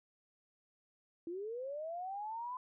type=linear sweep; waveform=sine; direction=up; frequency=326.6 to 1020 Hz; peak=-39 dBFS; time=1.27-2.57 s; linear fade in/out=2 ms; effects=none